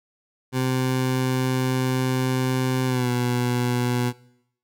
20% pulse tone with pitch glide, 129.1 to 122.91 Hz, C3 to B2, -23 to -8 cents, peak -16 dBFS, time 0.52-4.13 s, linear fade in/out 50 ms, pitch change -85 cents, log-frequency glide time 2.86-3.1 s, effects noise-tail reverb RT60 0.8 s tail -22 dB re dry

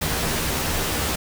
pink noise with comb filter, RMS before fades -24 dBFS, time 0.01-1.16 s, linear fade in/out 10 ms, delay 13 ms, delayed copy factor +0.8, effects none

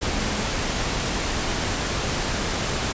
sine tone in noise, 209.6 Hz, G#3, 16 cents sharp, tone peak -32 dBFS, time 0.14-0.46 s, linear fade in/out 20 ms, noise pink, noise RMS -25 dBFS, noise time 0.01-2.93 s, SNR -10 dB, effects resampled to 16000 Hz

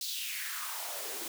white noise with high-pass filter sweep, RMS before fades -38 dBFS, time 0.01-1.28 s, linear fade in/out 2 ms, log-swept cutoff 4500 to 290 Hz, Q 3.5, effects none

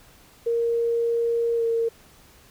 sine tone with pitch glide, 466.2 to 459.3 Hz, A#4 to A#4, 0 to -26 cents, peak -20 dBFS, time 0.46-1.89 s, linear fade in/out 10 ms, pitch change -26 cents, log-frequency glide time 1.56-1.63 s, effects pink hiss -53 dBFS RMS until 2.5 s

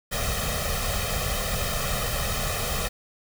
pink noise with comb filter, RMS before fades -27 dBFS, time 0.11-2.89 s, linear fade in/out 20 ms, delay 1.6 ms, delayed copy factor +0.9, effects none

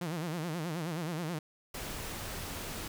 sawtooth tone with vibrato, 164.81 Hz, E3, in tune, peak -30 dBFS, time 0.01-1.39 s, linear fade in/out 5 ms, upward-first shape sine, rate 9.4 Hz, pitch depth 150 cents each way
pink noise, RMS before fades -40 dBFS, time 1.74-2.88 s, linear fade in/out 5 ms
effects none

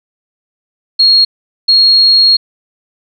sine tone bursts at uneven times, 4285 Hz, C8, 40 cents sharp, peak -4 dBFS, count 2, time 0.99-1.25 / 1.68-2.37 s, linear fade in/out 10 ms, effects none

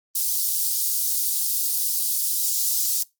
white high-pass noise, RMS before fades -23 dBFS, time 0.15-3.03 s, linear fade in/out 5 ms, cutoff 4700 Hz, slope 24 dB/octave, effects noise-tail reverb RT60 0.2 s tail -22 dB re dry + Opus 24 kbps

